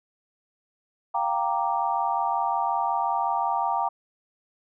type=chord; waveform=sine; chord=G minor seventh; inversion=third; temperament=equal; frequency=698.5 / 784 / 932.3 / 1174.7 Hz; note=F5 / G5 / Bb5 / D6; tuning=0 / 0 / 0 / 0 cents; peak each=-30 / -27 / -26 / -31 dBFS; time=1.14-3.89 s; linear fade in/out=10 ms; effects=none